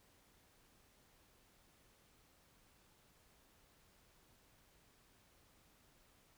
silence, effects pink hiss -70 dBFS RMS until 6.37 s

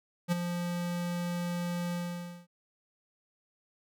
square tone with ADSR envelope, 174.61 Hz, F3, in tune, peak -24 dBFS, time 0.28-2.47 s, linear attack 40 ms, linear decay 16 ms, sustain -8 dB, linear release 540 ms, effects none

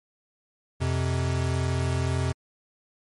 square tone pair together, 87.31 / 128.97 Hz, F2 / C3, 0 / -25 cents, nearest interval perfect fifth, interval 675 cents, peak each -27 dBFS, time 0.8-2.33 s, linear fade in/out 20 ms, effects MP3 48 kbps

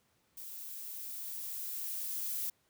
violet noise with level ramp, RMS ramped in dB -46 to -36 dBFS, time 0.37-2.5 s, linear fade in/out 5 ms, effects pink hiss -73 dBFS RMS until 2.69 s + high-pass 80 Hz 12 dB/octave

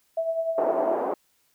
sine tone with tremolo, 656 Hz, E5, 9 cents flat, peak -21 dBFS, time 0.17-0.95 s, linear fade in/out 5 ms, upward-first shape triangle, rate 10 Hz, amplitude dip 65%
white band-pass noise, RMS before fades -27 dBFS, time 0.58-1.14 s, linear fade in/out 2 ms, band 320 to 790 Hz, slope 24 dB/octave
effects white hiss -67 dBFS RMS until 1.54 s

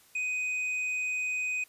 sine tone with hard clipping, 2500 Hz, D#7, 8 cents sharp, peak -30 dBFS, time 0.15-1.64 s, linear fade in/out 5 ms, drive 4 dB, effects white hiss -60 dBFS RMS until 1.68 s + resampled to 32000 Hz

